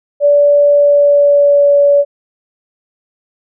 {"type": "tone with pitch glide", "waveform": "sine", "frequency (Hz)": [578, 571], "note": ["D5", "D5"], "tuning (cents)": [-28, -49], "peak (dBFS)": -5, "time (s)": [0.2, 2.05], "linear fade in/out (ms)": 50, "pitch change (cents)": -21, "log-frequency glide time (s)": [0.71, 1.77], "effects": []}